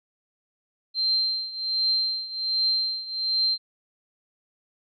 sine tone with tremolo, 4140 Hz, C8, 19 cents flat, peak -19 dBFS, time 0.94-3.58 s, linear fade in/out 50 ms, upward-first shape triangle, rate 1.3 Hz, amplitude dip 85%, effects none

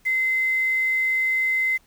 sine tone with quantisation, 2061 Hz, C7, 27 cents flat, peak -19 dBFS, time 0.05-1.78 s, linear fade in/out 20 ms, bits 7, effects pink hiss -60 dBFS RMS until 1.86 s

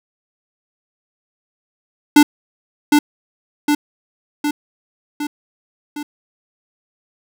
square tone with echo, 294.6 Hz, D4, 6 cents sharp, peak -5 dBFS, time 2.16-2.23 s, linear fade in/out 5 ms, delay 760 ms, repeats 5, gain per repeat -4 dB, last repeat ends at 6.03 s, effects none

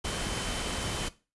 sine tone in noise, 3069 Hz, G7, 37 cents flat, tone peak -42 dBFS, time 0.04-1.09 s, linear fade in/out 10 ms, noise pink, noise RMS -33 dBFS, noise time 0.04-1.09 s, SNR -12 dB, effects noise-tail reverb RT60 0.3 s tail -17 dB re dry + resampled to 24000 Hz

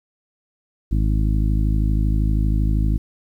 harmonic tone, 52.7 Hz, G#1, 26 cents sharp, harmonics 1 / 2 / 3 / 4 / 5 / 6, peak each -17 / -23 / -27 / -29 / -31 / -33 dBFS, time 0.91-2.98 s, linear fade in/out 10 ms, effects 9-bit

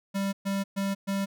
square tone bursts, 196.7 Hz, G3, 6 cents sharp, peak -27 dBFS, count 4, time 0.14-1.26 s, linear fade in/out 20 ms, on 190 ms, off 120 ms, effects none

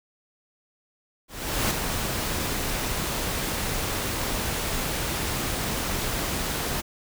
pink noise with ADSR envelope, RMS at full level -23 dBFS, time 1.28-6.82 s, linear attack 430 ms, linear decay 4 ms, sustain -5 dB, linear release 23 ms, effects none

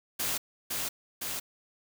white noise with echo, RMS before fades -31 dBFS, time 0.19-0.38 s, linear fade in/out 10 ms, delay 510 ms, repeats 2, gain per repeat -2 dB, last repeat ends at 1.4 s, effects none

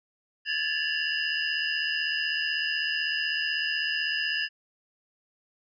sine tone cluster, 1671 / 1747 / 2770 / 2926 / 4979 Hz, G#6 / A6 / F7 / F#7 / D#8, +10 / -13 / -15 / -20 / 0 cents, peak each -34 / -31 / -31 / -34 / -34 dBFS, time 0.45-4.49 s, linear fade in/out 50 ms, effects none

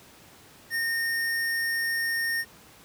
square tone, 1837 Hz, A#6, 26 cents flat, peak -26 dBFS, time 0.7-2.45 s, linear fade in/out 50 ms, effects pink hiss -52 dBFS RMS until 2.84 s + high-pass 80 Hz 12 dB/octave

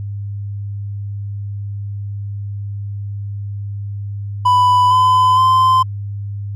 triangle tone with pitch steps, 994 / 1013.7 / 1033.8 Hz, B5 / B5 / C6, +11 / +45 / -21 cents, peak -7 dBFS, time 4.45-5.83 s, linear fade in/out 10 ms, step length 460 ms, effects added 101 Hz sine -22 dBFS peak until 6.55 s

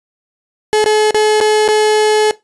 35% pulse tone with dropouts, 427.6 Hz, A4, 49 cents flat, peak -7 dBFS, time 0.73-2.31 s, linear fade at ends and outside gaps 0 ms, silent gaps 0.842-0.86 / 1.108-1.145 / 1.403-1.411 / 1.679-1.687 s, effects noise-tail reverb RT60 0.2 s tail -19 dB re dry + resampled to 24000 Hz

